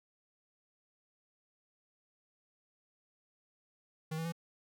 square tone with pitch steps, 158.2 / 162.93 / 167.8 Hz, D#3 / E3 / E3, +29 / -20 / +31 cents, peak -36 dBFS, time 4.11-4.323 s, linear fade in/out 10 ms, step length 71 ms, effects none

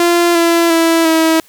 sawtooth tone with pitch steps, 344.8 / 337.3 / 330 / 322.8 Hz, F4 / E4 / E4 / E4, -22 / +40 / +2 / -36 cents, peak -5 dBFS, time 0-1.4 s, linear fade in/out 2 ms, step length 350 ms, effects white hiss -47 dBFS RMS until 1.48 s

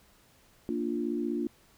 sine chord, Bb major, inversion none, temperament equal, 233.1 / 293.7 / 349.2 Hz, Bb3 / D4 / F4, 0 / 0 / 0 cents, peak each -33 dBFS, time 0.69-1.47 s, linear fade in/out 0 ms, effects pink hiss -62 dBFS RMS until 1.77 s

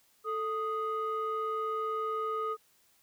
sine tone pair together, 440 / 1244.5 Hz, A4 / D#6, 0 / 0 cents, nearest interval octave + tritone, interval 1800 cents, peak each -33 / -31 dBFS, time 0.24-2.57 s, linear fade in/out 50 ms, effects tanh soft clip ceiling -26 dBFS + white hiss -67 dBFS RMS until 3.02 s

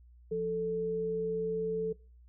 sine tone pair together, 174.81 / 440.5 Hz, F3 / A4, +2 / +2 cents, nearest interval octave + major third, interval 1600 cents, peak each -39 / -30 dBFS, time 0.31-1.93 s, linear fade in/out 10 ms, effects noise-tail reverb RT60 0.4 s tail -23 dB re dry + added 60 Hz sine -54 dBFS peak until 2.28 s

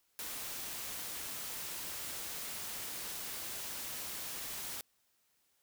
white noise, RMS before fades -42 dBFS, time 0.19-4.81 s, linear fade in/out 0 ms, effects white hiss -75 dBFS RMS until 5.62 s

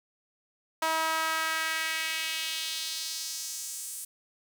sawtooth tone with high-pass filter sweep, 320.7 Hz, E4, 48 cents flat, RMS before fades -32 dBFS, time 0.82-4.05 s, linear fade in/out 5 ms, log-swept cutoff 900 to 9200 Hz, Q 1.8, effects none

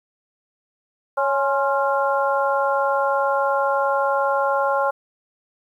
harmonic tone with a mistuned harmonic, 277.2 Hz, C#4, in tune, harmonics 2 / 3 / 4 / 5, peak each -21 / -23 / -24 / -25 dBFS, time 1.17-4.91 s, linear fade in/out 10 ms, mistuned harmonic 4, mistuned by -74 cents, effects 9-bit

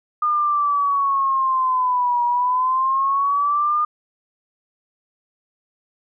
sine linear two-way sweep, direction down then up, 1218 to 957 to 1218 Hz, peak -16 dBFS, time 0.22-3.85 s, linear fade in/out 5 ms, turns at 2.24 s, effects none

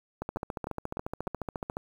two click trains, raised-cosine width 1 ms, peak -19 / -19 dBFS, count 4 / 23, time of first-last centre 0.37-1.271 / 0.22-1.769 s, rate 3.33 / 14.2 Hz, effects 8-bit

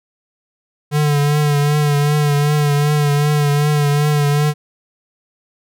square tone with vibrato, 146.83 Hz, D3, in tune, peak -13 dBFS, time 0.91-4.54 s, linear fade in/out 50 ms, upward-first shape triangle, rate 2.6 Hz, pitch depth 43 cents each way, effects none

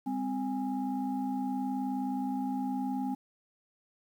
sine tone cluster, 200.5 / 259.7 / 821 Hz, G3 / C4 / G#5, +39 / -13 / -20 cents, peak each -37 / -31 / -37 dBFS, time 0.06-3.15 s, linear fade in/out 10 ms, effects tanh soft clip ceiling -22 dBFS + 10-bit

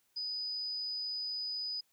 sine tone, 4978 Hz, D#8, in tune, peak -35 dBFS, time 0.16-1.81 s, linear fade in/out 10 ms, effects white hiss -74 dBFS RMS until 1.92 s

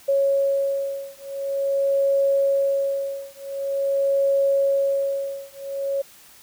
sine beating tone pair, 552 / 552.46 Hz, C#5 / C#5, -7 / -6 cents, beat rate 0.46 Hz, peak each -22 dBFS, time 0.08-6.02 s, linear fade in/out 10 ms, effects white hiss -49 dBFS RMS until 6.42 s

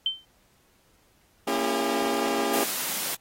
sine tone with exponential decay, 3100 Hz, G7, 20 cents flat, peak -19 dBFS, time 0.06-0.25 s, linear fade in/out 2 ms, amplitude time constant 40 ms
20% pulse chord, A# diminished seventh, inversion none, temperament just, 233.1 / 279.7 / 335.6 / 402.8 Hz, A#3 / C#4 / E4 / G4, 0 / +16 / +31 / +47 cents, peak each -27 / -25 / -27 / -23 dBFS, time 1.47-2.64 s, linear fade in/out 5 ms
white high-pass noise, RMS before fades -30 dBFS, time 2.53-3.15 s, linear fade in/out 5 ms, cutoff 140 Hz, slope 48 dB/octave
effects pink hiss -64 dBFS RMS until 3.2 s + AAC 48 kbps

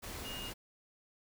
sine tone in noise, 2850 Hz, F7, 34 cents sharp, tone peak -43 dBFS, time 0.24-0.51 s, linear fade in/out 20 ms, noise pink, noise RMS -44 dBFS, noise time 0.02-0.54 s, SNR -2 dB, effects none

